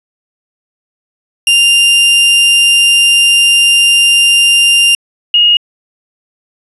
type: tone pair in turn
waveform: 40% pulse / sine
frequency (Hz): 2794 / 2866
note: F7 / F7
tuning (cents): 0 / +44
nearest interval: unison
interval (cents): 44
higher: second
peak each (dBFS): -4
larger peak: neither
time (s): 1.47-4.95 / 5.34-5.57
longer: first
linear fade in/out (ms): 2
effects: resampled to 32000 Hz